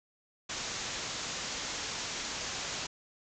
white low-pass noise, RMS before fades -38 dBFS, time 0.49-2.87 s, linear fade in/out 10 ms, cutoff 7300 Hz, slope 96 dB/octave, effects none

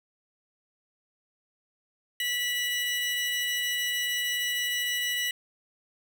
40% pulse tone pair together, 1959.5 / 2936 Hz, B6 / F#7, -14 / -14 cents, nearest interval perfect fifth, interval 700 cents, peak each -29 / -29 dBFS, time 2.2-5.31 s, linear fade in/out 2 ms, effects none

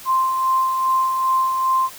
sine tone with tremolo, 1046.5 Hz, C6, in tune, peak -14 dBFS, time 0.05-1.9 s, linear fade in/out 50 ms, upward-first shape sine, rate 2.5 Hz, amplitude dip 40%, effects white hiss -39 dBFS RMS until 1.98 s

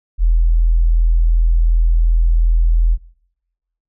sine tone, 41.37 Hz, E1, 7 cents sharp, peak -9 dBFS, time 0.18-2.98 s, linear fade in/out 50 ms, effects noise-tail reverb RT60 1.0 s tail -24 dB re dry

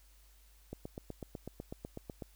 click train, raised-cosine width 2 ms, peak -28 dBFS, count 13, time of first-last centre 0.73-2.223 s, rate 8.04 Hz, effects added 50 Hz sine -60 dBFS peak until 2.35 s + white hiss -67 dBFS RMS until 2.35 s

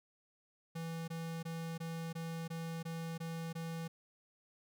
square tone bursts, 164.81 Hz, E3, in tune, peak -40 dBFS, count 9, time 0.75-3.88 s, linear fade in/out 10 ms, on 330 ms, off 20 ms, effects none

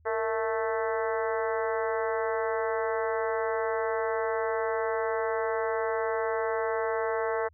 harmonic tone with a mistuned harmonic, 220 Hz, A3, in tune, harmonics 2 / 3 / 4 / 5 / 6 / 7 / 8 / 9, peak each -29 / -33 / -35 / -37 / -39 / -40 / -41 / -42 dBFS, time 0.05-7.49 s, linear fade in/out 20 ms, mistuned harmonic 2, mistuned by +61 cents, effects added 80 Hz sine -57 dBFS peak until 7.53 s

